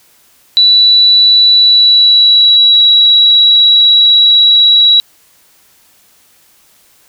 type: tone with pitch glide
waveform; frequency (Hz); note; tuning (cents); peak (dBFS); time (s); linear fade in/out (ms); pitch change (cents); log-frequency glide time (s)
sine; 3951 to 3892; B7 to B7; 0 to -26; -3; 0.57-5; 0; -26; 1.53-2.82
effects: white hiss -48 dBFS RMS until 7.08 s